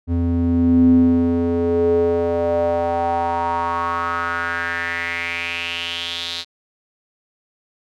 square tone with band-pass filter sweep, 85.1 Hz, F2, 44 cents flat, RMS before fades -19 dBFS, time 0.07-6.45 s, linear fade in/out 50 ms, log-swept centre 170 to 4000 Hz, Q 5, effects none

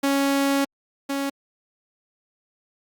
sawtooth tone pair in turn, 277.2 / 277.2 Hz, C#4 / C#4, 0 / 0 cents, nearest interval unison, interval 0 cents, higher neither, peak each -15 / -20 dBFS, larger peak first, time 0.03-0.65 / 1.09-1.3 s, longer first, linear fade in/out 10 ms, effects Opus 48 kbps

